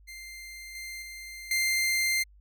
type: tone with level steps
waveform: sawtooth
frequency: 2094 Hz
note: C7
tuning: 1 cent sharp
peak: -38 / -34 / -37 / -21 dBFS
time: 0.07-2.24 s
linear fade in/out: 20 ms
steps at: 0.75 / 1.02 / 1.51 s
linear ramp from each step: 2 ms
effects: added 50 Hz sine -53 dBFS peak until 2.4 s